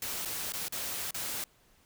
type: noise with dropouts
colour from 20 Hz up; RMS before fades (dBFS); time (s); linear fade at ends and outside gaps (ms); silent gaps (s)
white; -36; 0.02-1.44; 2; 0.251-0.256 / 0.522-0.536 / 0.683-0.723 / 1.109-1.143
effects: pink hiss -65 dBFS RMS until 1.85 s